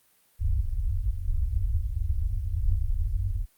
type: low-pass noise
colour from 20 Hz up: pink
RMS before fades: -26 dBFS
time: 0.39-3.46 s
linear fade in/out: 50 ms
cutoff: 100 Hz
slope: 96 dB/octave
effects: white hiss -64 dBFS RMS until 3.57 s + Opus 32 kbps